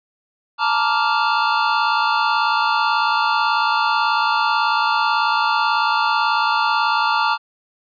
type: chord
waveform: square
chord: Bb major seventh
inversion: third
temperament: just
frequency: 874.1 / 932.3 / 1165.4 / 1398.5 Hz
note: A5 / Bb5 / D6 / F6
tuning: -12 / 0 / -14 / +2 cents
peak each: -22 dBFS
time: 0.58-7.38 s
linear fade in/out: 50 ms
effects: resampled to 11025 Hz